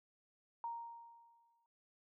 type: tone with exponential decay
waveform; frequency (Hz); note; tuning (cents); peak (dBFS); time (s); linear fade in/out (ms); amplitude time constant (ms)
sine; 932; A#5; -1; -38; 0.64-1.66; 1; 220
effects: none